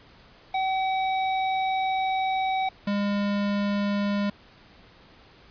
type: tone pair in turn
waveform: square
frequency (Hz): 761 / 202.9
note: F#5 / G#3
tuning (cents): +48 / -40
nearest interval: octave + major seventh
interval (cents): 2288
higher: first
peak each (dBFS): -24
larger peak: neither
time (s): 0.54-2.69 / 2.87-4.3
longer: first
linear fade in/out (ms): 5
effects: pink hiss -53 dBFS RMS until 5.5 s + resampled to 11025 Hz